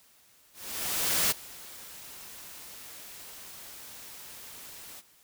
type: noise with ADSR envelope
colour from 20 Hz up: white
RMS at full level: -25 dBFS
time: 0.53-5.02 s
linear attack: 780 ms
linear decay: 18 ms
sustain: -21 dB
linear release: 30 ms
effects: white hiss -61 dBFS RMS until 5.23 s